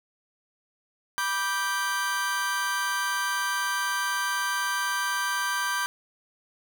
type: chord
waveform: 40% pulse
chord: G major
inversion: first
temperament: just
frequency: 980 / 1176 / 1568 Hz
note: B5 / D6 / G6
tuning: -14 / +2 / 0 cents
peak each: -31 / -31 / -27 dBFS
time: 1.18-5.86 s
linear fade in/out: 0 ms
effects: none